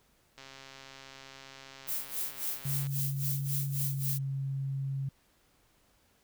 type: click train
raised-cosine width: 0.2 ms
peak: -31 dBFS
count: 337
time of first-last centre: 0.38-2.869 s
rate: 135 Hz
type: noise with tremolo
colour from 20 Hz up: violet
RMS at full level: -33 dBFS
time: 1.87-4.19 s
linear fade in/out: 20 ms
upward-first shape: sine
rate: 3.7 Hz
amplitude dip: 85%
type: tone with pitch glide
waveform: sine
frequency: 138.59 to 136.21 Hz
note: C#3 to C#3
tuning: 0 to -30 cents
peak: -31 dBFS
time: 2.65-5.09 s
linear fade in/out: 5 ms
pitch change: -30 cents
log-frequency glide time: 3.74-4.22 s
effects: pink hiss -68 dBFS RMS until 6.23 s